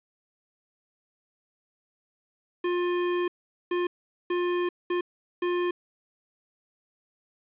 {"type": "tone bursts at uneven times", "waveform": "square", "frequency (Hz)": 353.8, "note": "F4", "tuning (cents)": 23, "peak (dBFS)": -25, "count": 5, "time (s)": [[2.64, 3.28], [3.71, 3.87], [4.3, 4.69], [4.9, 5.01], [5.42, 5.71]], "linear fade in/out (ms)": 5, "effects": ["resampled to 8000 Hz", "9-bit"]}